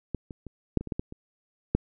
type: clicks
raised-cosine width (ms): 3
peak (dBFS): -16 / -26 / -27 / -8 / -23 / -24 / -16 / -16 / -27 / -8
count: 10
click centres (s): 0.147 / 0.308 / 0.467 / 0.773 / 0.81 / 0.873 / 0.922 / 0.995 / 1.124 / 1.75
effects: none